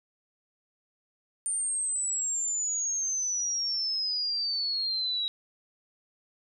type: exponential sweep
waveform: sine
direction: down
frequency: 9020 to 3843 Hz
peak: -27 dBFS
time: 1.46-5.28 s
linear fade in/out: 0 ms
effects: none